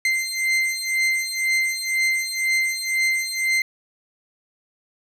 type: beating tone pair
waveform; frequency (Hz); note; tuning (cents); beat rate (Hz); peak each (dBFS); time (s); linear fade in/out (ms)
40% pulse; 2082 / 2084; C7 / C7; -9 / -7; 2; -22; 0.05-3.62; 2
effects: low-pass 11000 Hz 12 dB/octave + 9-bit